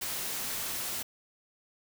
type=noise; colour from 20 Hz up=white; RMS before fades=-35 dBFS; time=0.01-1.03 s; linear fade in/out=10 ms; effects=none